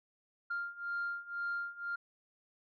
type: beating tone pair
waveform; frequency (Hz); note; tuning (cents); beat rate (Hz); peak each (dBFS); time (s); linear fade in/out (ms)
sine; 1396.9 / 1398.9; F6 / F6; 0 / +2; 2; -39 / -37; 0.5-1.96; 10
effects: tanh soft clip ceiling -30 dBFS